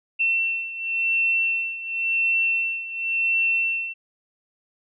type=beating tone pair; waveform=sine; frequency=2698 / 2698.93 Hz; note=E7 / E7; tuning=+40 / +40 cents; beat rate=0.93 Hz; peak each=-22 / -26 dBFS; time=0.19-3.94 s; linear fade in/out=20 ms; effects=none